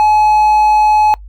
triangle tone, 851 Hz, G#5, 42 cents sharp, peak -5 dBFS, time 0-1.14 s, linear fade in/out 0 ms, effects noise-tail reverb RT60 0.1 s tail -23 dB re dry + added 50 Hz sine -30 dBFS peak until 1.28 s

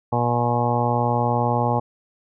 harmonic tone, 120.1 Hz, B2, 48 cents flat, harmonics 1 / 2 / 3 / 4 / 5 / 6 / 7 / 8 / 9, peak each -23 / -27 / -32 / -27 / -28 / -29 / -23 / -32 / -30 dBFS, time 0.12-1.8 s, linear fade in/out 10 ms, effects none

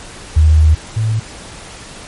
sine tone pair in turn, 77.8 / 110.03 Hz, D#2 / A2, 0 / 0 cents, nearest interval tritone, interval 600 cents, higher second, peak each -5 / -12 dBFS, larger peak first, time 0.36-0.75 / 0.96-1.2 s, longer first, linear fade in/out 10 ms, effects pink hiss -33 dBFS RMS until 2.07 s + MP3 48 kbps

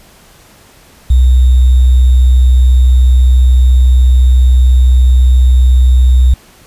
sine tone with sample-and-hold, 63 Hz, B1, 35 cents sharp, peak -3 dBFS, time 1.1-6.34 s, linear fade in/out 5 ms, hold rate 3675 Hz, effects pink hiss -42 dBFS RMS until 6.66 s + resampled to 32000 Hz

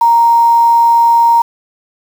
sine tone with quantisation, 932.3 Hz, A#5, in tune, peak -5 dBFS, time 0.01-1.42 s, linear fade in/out 5 ms, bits 5, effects none

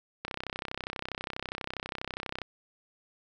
click train, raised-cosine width 0.3 ms, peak -18 dBFS, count 71, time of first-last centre 0.25-2.417 s, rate 32.3 Hz, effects none

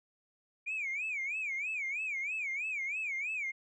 sine tone with vibrato, 2349 Hz, D7, in tune, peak -32 dBFS, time 0.66-3.52 s, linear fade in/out 20 ms, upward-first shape sine, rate 3.1 Hz, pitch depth 190 cents each way, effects tanh soft clip ceiling -30 dBFS

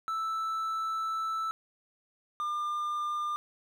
triangle tone pair in turn, 1318.5 / 1200.9 Hz, E6 / D6, 0 / +38 cents, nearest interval major second, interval 162 cents, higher first, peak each -28 dBFS, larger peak neither, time 0.08-1.51 / 2.4-3.36 s, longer first, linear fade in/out 0 ms, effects none

